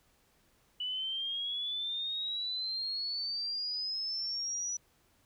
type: exponential sweep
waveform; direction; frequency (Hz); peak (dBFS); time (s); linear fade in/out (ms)
sine; up; 2960 to 5920; -33; 0.8-4.77; 5
effects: pink hiss -69 dBFS RMS until 5.25 s